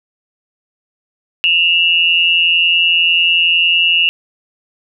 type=tone pair together; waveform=sine; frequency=2699 / 2870 Hz; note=E7 / F7; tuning=+40 / +47 cents; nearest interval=minor second; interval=107 cents; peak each=-12 dBFS; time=1.44-4.09 s; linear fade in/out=0 ms; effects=none